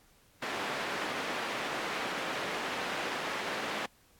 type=band-pass noise; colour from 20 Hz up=white; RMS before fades=-36 dBFS; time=0.42-3.86 s; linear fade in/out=5 ms; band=230 to 2000 Hz; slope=12 dB/octave; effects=pink hiss -64 dBFS RMS until 4.19 s + AAC 64 kbps